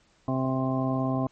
harmonic tone, 131.3 Hz, C3, 6 cents sharp, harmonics 1 / 2 / 3 / 4 / 5 / 6 / 8, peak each -29 / -27 / -39 / -39 / -32 / -37 / -35 dBFS, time 0.28-1.27 s, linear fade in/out 2 ms, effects pink hiss -64 dBFS RMS until 1.31 s + MP3 32 kbps

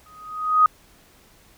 sine tone with exponential growth, 1250 Hz, D#6, 8 cents sharp, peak -9 dBFS, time 0.06-0.66 s, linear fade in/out 2 ms, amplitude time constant 130 ms, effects pink hiss -54 dBFS RMS until 1.57 s

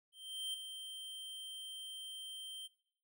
square tone with ADSR envelope, 3136 Hz, G7, in tune, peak -38 dBFS, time 0.12-2.68 s, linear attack 420 ms, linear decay 3 ms, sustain -8 dB, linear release 24 ms, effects noise-tail reverb RT60 0.7 s tail -21 dB re dry

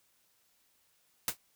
white noise with exponential decay, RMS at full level -26 dBFS, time 1.28-1.37 s, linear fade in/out 2 ms, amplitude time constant 18 ms, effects white hiss -71 dBFS RMS until 1.55 s

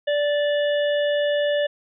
harmonic tone, 584 Hz, D5, 10 cents flat, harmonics 1 / 3 / 5 / 6, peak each -19 / -29 / -33 / -35 dBFS, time 0.07-1.67 s, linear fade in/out 10 ms, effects none

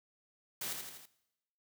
white noise with echo, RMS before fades -39 dBFS, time 0.61-0.73 s, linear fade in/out 5 ms, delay 82 ms, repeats 4, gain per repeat -4 dB, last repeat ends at 1.058 s, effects noise-tail reverb RT60 0.9 s tail -19 dB re dry + high-pass 80 Hz 12 dB/octave

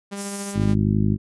sawtooth tone with tremolo, 200 Hz, G3, 35 cents sharp, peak -24 dBFS, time 0.11-0.75 s, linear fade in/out 20 ms, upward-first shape triangle, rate 14 Hz, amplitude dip 35%
white high-pass noise, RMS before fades -32 dBFS, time 0.15-0.56 s, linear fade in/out 50 ms, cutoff 5000 Hz, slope 48 dB/octave
harmonic tone, 51.5 Hz, G#1, 14 cents flat, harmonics 1 / 2 / 3 / 4 / 5 / 6 / 7, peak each -29 / -21 / -24 / -21 / -29 / -30 / -32 dBFS, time 0.54-1.18 s, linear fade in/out 50 ms
effects resampled to 24000 Hz

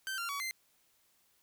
sawtooth tone with pitch steps, 1551 / 1384 / 1131 / 2079 Hz, G6 / F6 / C#6 / C7, -19 / -16 / +34 / -12 cents, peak -32 dBFS, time 0.07-0.51 s, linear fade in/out 0 ms, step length 110 ms, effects white hiss -71 dBFS RMS until 1.42 s

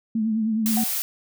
sine tone with vibrato, 220 Hz, A3, in tune, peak -20 dBFS, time 0.15-0.84 s, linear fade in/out 5 ms, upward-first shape triangle, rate 9.6 Hz, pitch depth 63 cents each way
blue noise, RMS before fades -26 dBFS, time 0.66-1.02 s, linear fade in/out 0 ms
sine tone with exponential decay, 742 Hz, F#5, 5 cents sharp, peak -24 dBFS, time 0.77-0.98 s, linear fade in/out 1 ms, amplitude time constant 44 ms
effects none

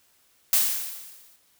blue noise with exponential decay, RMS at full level -18 dBFS, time 0.53-1.36 s, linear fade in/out 1 ms, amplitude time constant 180 ms, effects white hiss -63 dBFS RMS until 1.59 s

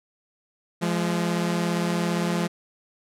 sawtooth tone pair together, 172.4 / 209.9 Hz, F3 / G#3, -22 / +19 cents, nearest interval minor third, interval 341 cents, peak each -20 / -24 dBFS, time 0.81-2.48 s, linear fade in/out 20 ms, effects low-pass 11000 Hz 12 dB/octave

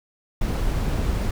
brown noise, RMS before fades -23 dBFS, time 0.41-1.31 s, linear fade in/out 5 ms, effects none

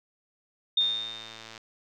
sine tone with exponential decay, 3648 Hz, A#7, 38 cents flat, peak -19 dBFS, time 0.77-1.56 s, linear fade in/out 5 ms, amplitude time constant 170 ms
click train, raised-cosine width 0.2 ms, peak -26 dBFS, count 87, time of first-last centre 0.81-1.578 s, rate 112 Hz
effects none

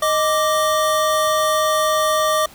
square tone pair together, 621.7 / 1174.7 Hz, D#5 / D6, -2 / 0 cents, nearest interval major seventh, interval 1102 cents, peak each -19 dBFS, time 0.02-2.46 s, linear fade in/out 5 ms, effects pink hiss -44 dBFS RMS until 2.54 s

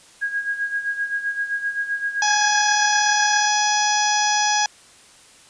sine tone with tremolo, 1639 Hz, G#6, 23 cents flat, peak -19 dBFS, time 0.21-3.48 s, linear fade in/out 20 ms, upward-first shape sine, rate 7.7 Hz, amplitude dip 70%
harmonic tone, 838 Hz, G#5, 15 cents sharp, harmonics 1 / 2 / 3 / 4 / 5 / 6 / 7 / 8, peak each -20 / -24 / -30 / -29 / -34 / -26 / -24 / -33 dBFS, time 2.22-4.66 s, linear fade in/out 2 ms
effects white hiss -49 dBFS RMS until 5.49 s + resampled to 22050 Hz

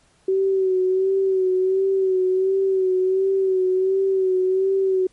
sine tone with vibrato, 378.6 Hz, F#4, 40 cents sharp, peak -16 dBFS, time 0.28-5.07 s, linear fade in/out 5 ms, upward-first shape sine, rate 1.4 Hz, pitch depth 39 cents each way, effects pink hiss -59 dBFS RMS until 5.12 s + MP3 48 kbps

